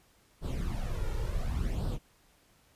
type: noise with flanger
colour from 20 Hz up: brown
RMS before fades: -32 dBFS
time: 0.41-1.99 s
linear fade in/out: 50 ms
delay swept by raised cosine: 0.22 to 2.22 ms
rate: 0.69 Hz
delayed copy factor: +0.7
effects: pink hiss -65 dBFS RMS until 2.75 s + resampled to 32000 Hz